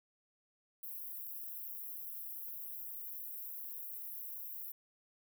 white high-pass noise, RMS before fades -45 dBFS, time 0.83-4.72 s, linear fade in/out 5 ms, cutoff 12000 Hz, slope 48 dB/octave, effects none

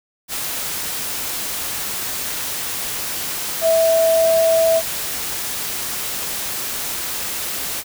sine tone in noise, 655 Hz, E5, 11 cents flat, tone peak -12 dBFS, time 3.61-4.82 s, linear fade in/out 50 ms, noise white, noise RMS -25 dBFS, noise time 0.28-7.84 s, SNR +10 dB, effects none

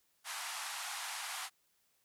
pink band-pass noise, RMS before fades -42 dBFS, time 0.24-1.5 s, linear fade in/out 50 ms, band 760 to 12000 Hz, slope 48 dB/octave, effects white hiss -75 dBFS RMS until 2.04 s

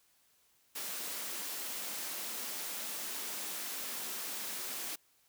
white high-pass noise, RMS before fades -40 dBFS, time 0.75-4.96 s, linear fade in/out 10 ms, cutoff 180 Hz, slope 48 dB/octave, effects white hiss -70 dBFS RMS until 5.28 s

